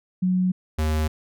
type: tone pair in turn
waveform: sine / square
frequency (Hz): 183.6 / 77.66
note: F#3 / D#2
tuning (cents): -13 / -3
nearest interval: octave + minor third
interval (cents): 1490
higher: first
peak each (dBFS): -18 / -21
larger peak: first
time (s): 0.22-0.52 / 0.78-1.08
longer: neither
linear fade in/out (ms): 10
effects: none